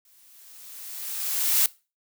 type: noise with exponential growth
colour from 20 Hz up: blue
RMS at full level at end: -19 dBFS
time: 0.05-1.66 s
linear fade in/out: 2 ms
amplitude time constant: 350 ms
effects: noise-tail reverb RT60 0.3 s tail -21 dB re dry